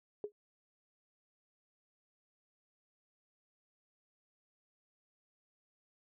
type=tone with exponential decay; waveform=sine; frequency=415.3 Hz; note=G#4; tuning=in tune; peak=-32 dBFS; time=0.24-0.32 s; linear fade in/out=1 ms; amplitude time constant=16 ms; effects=none